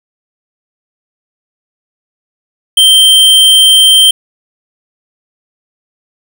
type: tone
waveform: square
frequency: 3136 Hz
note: G7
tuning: in tune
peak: -3 dBFS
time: 2.77-4.11 s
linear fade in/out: 5 ms
effects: none